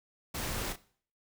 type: noise with echo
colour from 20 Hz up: pink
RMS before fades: -36 dBFS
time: 0.34-0.73 s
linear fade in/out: 10 ms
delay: 32 ms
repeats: 1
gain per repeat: -8 dB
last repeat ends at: 0.762 s
effects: noise-tail reverb RT60 0.5 s tail -19 dB re dry